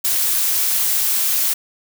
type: noise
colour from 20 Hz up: blue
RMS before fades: -18 dBFS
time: 0.04-1.54 s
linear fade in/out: 10 ms
effects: none